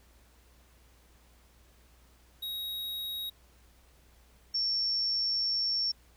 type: tone pair in turn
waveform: square / sine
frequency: 3794 / 5455 Hz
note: A#7 / F8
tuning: +30 / -42 cents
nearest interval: tritone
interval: 628 cents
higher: second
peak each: -35 / -27 dBFS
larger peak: second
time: 2.42-3.3 / 4.54-5.92 s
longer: second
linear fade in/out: 10 ms
effects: added 60 Hz sine -60 dBFS peak until 6.16 s + pink hiss -64 dBFS RMS until 6.16 s